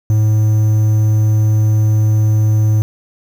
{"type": "tone with quantisation", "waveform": "triangle", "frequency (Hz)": 107.8, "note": "A2", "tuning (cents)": -35, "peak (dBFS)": -7, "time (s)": [0.1, 2.82], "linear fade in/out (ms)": 0, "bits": 6, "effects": []}